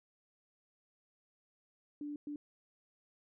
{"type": "tone bursts at uneven times", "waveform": "sine", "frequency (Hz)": 293, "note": "D4", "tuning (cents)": -4, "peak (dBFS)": -39, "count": 2, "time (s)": [[2.01, 2.16], [2.27, 2.36]], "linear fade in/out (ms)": 2, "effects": []}